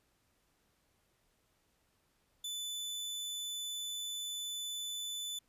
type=tone; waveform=sawtooth; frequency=3499 Hz; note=A7; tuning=10 cents flat; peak=-35 dBFS; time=2.44-5.39 s; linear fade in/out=5 ms; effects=pink hiss -75 dBFS RMS until 5.48 s + resampled to 32000 Hz